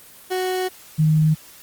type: tone pair in turn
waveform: 30% pulse / sine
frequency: 370 / 155.57 Hz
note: F#4 / D#3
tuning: 0 / 0 cents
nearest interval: octave + minor third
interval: 1500 cents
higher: first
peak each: -18 / -13 dBFS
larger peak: second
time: 0.3-0.69 / 0.98-1.35 s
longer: first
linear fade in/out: 20 ms
effects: white hiss -45 dBFS RMS until 1.62 s + Opus 24 kbps